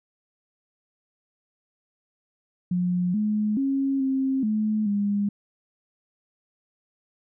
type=tone with pitch steps; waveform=sine; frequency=178.8 / 211.8 / 272.3 / 266.4 / 214.6 / 203.2 Hz; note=F3 / G#3 / C#4 / C4 / A3 / G#3; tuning=+41 / +34 / -31 / +31 / -43 / -38 cents; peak=-21 dBFS; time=2.71-5.29 s; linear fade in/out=5 ms; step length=430 ms; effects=none